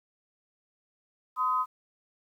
sine tone pair together, 1023 / 1257.9 Hz, C6 / D#6, -39 / +19 cents, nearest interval major third, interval 358 cents, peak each -27 dBFS, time 1.36-1.66 s, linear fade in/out 50 ms, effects 10-bit

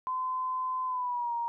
sine tone with pitch glide, 1025 to 939.9 Hz, C6 to A#5, -36 to +14 cents, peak -29 dBFS, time 0.07-1.48 s, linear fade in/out 0 ms, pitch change -150 cents, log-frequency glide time 0.86-1.34 s, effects none

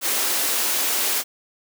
white high-pass noise, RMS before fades -22 dBFS, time 0.01-1.24 s, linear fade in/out 50 ms, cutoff 250 Hz, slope 24 dB/octave, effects none

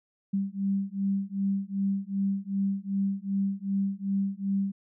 sine beating tone pair, 195.2 / 197.8 Hz, G3 / G3, -7 / +16 cents, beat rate 2.6 Hz, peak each -29 dBFS, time 0.33-4.72 s, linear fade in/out 10 ms, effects none

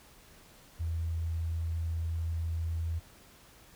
sine tone, 82.41 Hz, E2, in tune, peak -30 dBFS, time 0.79-3 s, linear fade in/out 20 ms, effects pink hiss -57 dBFS RMS until 3.75 s

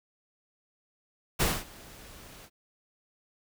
pink noise with ADSR envelope, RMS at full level -25 dBFS, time 1.39-2.5 s, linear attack 19 ms, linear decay 230 ms, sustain -24 dB, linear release 55 ms, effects none

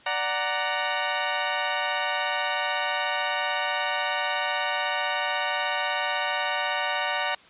15% pulse chord, D augmented, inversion none, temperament equal with one note detuned, 587.3 / 742.6 / 932.3 Hz, D5 / F#5 / A#5, 0 / +6 / 0 cents, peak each -24 / -22 / -22 dBFS, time 0.06-7.35 s, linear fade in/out 5 ms, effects white hiss -52 dBFS RMS until 7.49 s + resampled to 8000 Hz

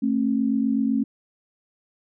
sine tone pair together, 221.8 / 269.7 Hz, A3 / C#4, +14 / -47 cents, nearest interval minor third, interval 339 cents, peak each -22 dBFS, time 0.02-1.04 s, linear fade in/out 10 ms, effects none

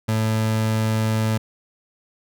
30% pulse tone, 110 Hz, A2, in tune, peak -16 dBFS, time 0.08-1.38 s, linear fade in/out 10 ms, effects none

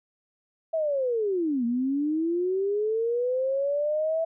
sine linear two-way sweep, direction down then up, 659.3 to 230.5 to 659.3 Hz, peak -23 dBFS, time 0.73-4.25 s, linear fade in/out 10 ms, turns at 1.65 s, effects none

